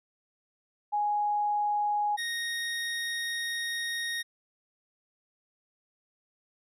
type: tone pair in turn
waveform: sine / 25% pulse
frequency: 830.6 / 1864.6 Hz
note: G#5 / A#6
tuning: 0 / 0 cents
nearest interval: octave + major second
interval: 1400 cents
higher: second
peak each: -25 / -27 dBFS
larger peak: first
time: 0.92-2.17 / 2.17-4.23 s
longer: second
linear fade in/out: 20 ms
effects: low-pass 12000 Hz 12 dB/octave